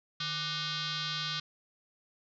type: tone with frequency modulation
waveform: sine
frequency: 153.2 Hz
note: D#3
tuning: 27 cents flat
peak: -32 dBFS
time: 0.2-1.4 s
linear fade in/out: 5 ms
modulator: 669 Hz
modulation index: 6.9
effects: none